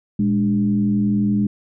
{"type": "tone with frequency modulation", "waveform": "sine", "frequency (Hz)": 205.1, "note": "G#3", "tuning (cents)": -21, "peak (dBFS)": -15, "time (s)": [0.19, 1.47], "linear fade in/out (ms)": 5, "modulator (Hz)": 88.6, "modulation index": 0.67, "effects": []}